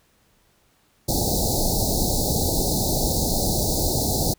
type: band-stop noise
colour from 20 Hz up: pink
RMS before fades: -22 dBFS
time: 1.08-4.34 s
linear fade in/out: 10 ms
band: 850 to 3900 Hz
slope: 96 dB/octave
effects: pink hiss -62 dBFS RMS until 4.38 s